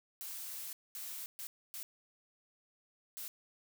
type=noise bursts at uneven times; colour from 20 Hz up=blue; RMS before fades=-44 dBFS; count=5; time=0.21-0.73 / 0.95-1.26 / 1.39-1.47 / 1.74-1.83 / 3.17-3.28 s; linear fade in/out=0 ms; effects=none